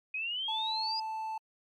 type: exponential sweep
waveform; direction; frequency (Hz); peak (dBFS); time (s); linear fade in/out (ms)
sine; up; 2489 to 4978; -32; 0.14-1; 5
type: tone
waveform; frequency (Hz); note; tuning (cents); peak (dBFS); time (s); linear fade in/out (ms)
triangle; 880; A5; 0; -32; 0.48-1.38; 5
effects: MP3 64 kbps